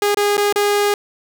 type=tone with dropouts; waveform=sawtooth; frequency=410.1 Hz; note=G#4; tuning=22 cents flat; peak=-10 dBFS; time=0.02-0.94 s; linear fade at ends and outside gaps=2 ms; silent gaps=0.146-0.171 / 0.369-0.378 / 0.526-0.559 s; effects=none